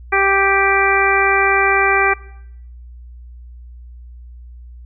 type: harmonic tone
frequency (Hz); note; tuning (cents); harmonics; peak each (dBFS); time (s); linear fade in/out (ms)
392; G4; 0; 1 / 2 / 3 / 4 / 5 / 6; -19 / -19 / -19 / -19 / -19 / -19; 0.12-2.14; 10
effects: noise-tail reverb RT60 0.8 s tail -21 dB re dry + added 60 Hz sine -34 dBFS peak until 4.85 s